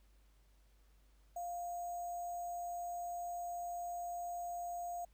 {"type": "tone with sample-and-hold", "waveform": "sine", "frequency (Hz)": 699, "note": "F5", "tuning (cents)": 1, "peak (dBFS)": -39, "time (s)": [1.36, 5.05], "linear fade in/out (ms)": 5, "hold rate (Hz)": 7350, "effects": ["added 50 Hz sine -64 dBFS peak until 5.13 s", "pink hiss -75 dBFS RMS until 5.13 s"]}